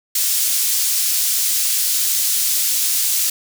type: high-pass noise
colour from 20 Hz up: pink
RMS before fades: -18 dBFS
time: 0.15-3.3 s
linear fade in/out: 5 ms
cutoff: 5800 Hz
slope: 12 dB/octave
effects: none